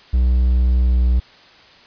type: tone with pitch glide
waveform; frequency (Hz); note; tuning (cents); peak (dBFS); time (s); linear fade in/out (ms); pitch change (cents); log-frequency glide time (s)
triangle; 62.1 to 61.42; B1 to B1; +10 to -9; -10; 0.13-1.2; 10; -19; 0.82-1.01
effects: white hiss -46 dBFS RMS until 1.86 s + resampled to 11025 Hz